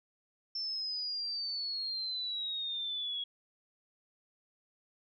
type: exponential sweep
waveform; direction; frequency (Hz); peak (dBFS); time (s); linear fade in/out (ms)
sine; down; 5360 to 3320; -34; 0.55-3.24; 5
effects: none